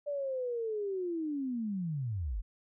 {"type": "linear sweep", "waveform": "sine", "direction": "down", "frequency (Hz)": [587.3, 38.89], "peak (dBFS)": -32, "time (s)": [0.06, 2.42], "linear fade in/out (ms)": 20, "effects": []}